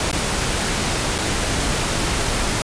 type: noise with dropouts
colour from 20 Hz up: pink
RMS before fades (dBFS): -21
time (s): 0-2.62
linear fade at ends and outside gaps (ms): 2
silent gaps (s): 0.115-0.128 / 1.182-1.186
effects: resampled to 22050 Hz